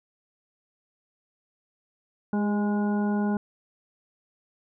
harmonic tone with a mistuned harmonic, 207 Hz, G#3, 5 cents flat, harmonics 1 / 2 / 3 / 4 / 5 / 7, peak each -23 / -33 / -39 / -35 / -43 / -40 dBFS, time 2.33-3.37 s, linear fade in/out 2 ms, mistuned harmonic 2, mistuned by -24 cents, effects none

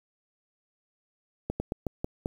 slowing click train, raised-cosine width 2 ms, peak -16 dBFS, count 6, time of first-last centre 1.5-2.259 s, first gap 100 ms, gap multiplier 1.21, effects 8-bit

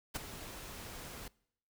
pink noise with ADSR envelope, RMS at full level -34 dBFS, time 0.14-1.28 s, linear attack 21 ms, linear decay 14 ms, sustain -13 dB, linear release 3 ms, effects noise-tail reverb RT60 0.7 s tail -24 dB re dry

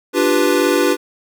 square chord, G dominant seventh, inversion second, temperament equal, 293.7 / 349.2 / 392 / 493.9 Hz, D4 / F4 / G4 / B4, 0 / 0 / 0 / 0 cents, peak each -19 dBFS, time 0.13-0.97 s, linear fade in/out 50 ms, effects none

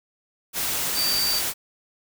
sine tone in noise, 4631 Hz, D8, 25 cents flat, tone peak -22 dBFS, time 0.94-1.42 s, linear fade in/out 50 ms, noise white, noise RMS -26 dBFS, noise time 0.53-1.54 s, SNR +1 dB, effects none

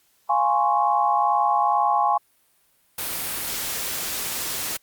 sine chord, Db major seventh, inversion first, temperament equal with one note detuned, 698.5 / 827.7 / 1046.5 / 1108.7 Hz, F5 / Ab5 / C6 / Db6, 0 / -6 / 0 / 0 cents, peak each -25 / -20 / -25 / -24 dBFS, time 0.29-2.18 s, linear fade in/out 10 ms
white noise, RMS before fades -28 dBFS, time 2.98-4.77 s, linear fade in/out 5 ms
effects white hiss -63 dBFS RMS until 4.82 s + Opus 48 kbps

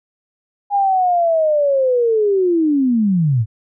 sine linear sweep, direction down, 819 to 101.4 Hz, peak -12 dBFS, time 0.7-3.46 s, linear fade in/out 50 ms, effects none

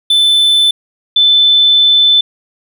triangle / sine tone pair in turn, 3520 / 3520 Hz, A7 / A7, 0 / 0 cents, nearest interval unison, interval 0 cents, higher neither, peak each -5 dBFS, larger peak neither, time 0.1-0.71 / 1.16-2.21 s, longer second, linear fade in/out 5 ms, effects none

